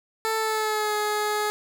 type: tone with pitch glide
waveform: 15% pulse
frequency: 442.4 to 421.2 Hz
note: A4 to G#4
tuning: +9 to +24 cents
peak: -17 dBFS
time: 0.25-1.5 s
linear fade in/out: 0 ms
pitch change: -85 cents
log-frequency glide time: 0.36-0.95 s
effects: none